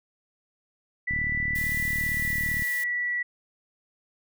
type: tone with pitch glide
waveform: sine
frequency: 1975.5 to 1950.6 Hz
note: B6 to B6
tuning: 0 to -22 cents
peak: -25 dBFS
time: 1.07-3.23 s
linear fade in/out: 10 ms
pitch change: -22 cents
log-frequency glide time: 1.78-2.8 s
type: click train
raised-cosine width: 5 ms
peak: -23 dBFS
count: 58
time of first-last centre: 1.11-2.622 s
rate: 37.7 Hz
type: noise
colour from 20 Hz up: blue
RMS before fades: -38 dBFS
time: 1.55-2.84 s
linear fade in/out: 5 ms
effects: none